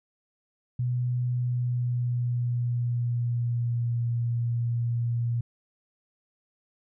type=tone with pitch glide; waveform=sine; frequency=123.47 to 118.3 Hz; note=B2 to A#2; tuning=0 to +26 cents; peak=-24 dBFS; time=0.79-5.41 s; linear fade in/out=5 ms; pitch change=-74 cents; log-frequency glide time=1.31-4.04 s; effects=none